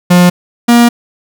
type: tone pair in turn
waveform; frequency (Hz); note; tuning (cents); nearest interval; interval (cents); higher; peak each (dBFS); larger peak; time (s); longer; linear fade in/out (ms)
45% pulse; 177.6 / 237.5; F3 / A#3; +29 / +33; perfect fourth; 504; second; -3; neither; 0.1-0.3 / 0.68-0.89; second; 10
effects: none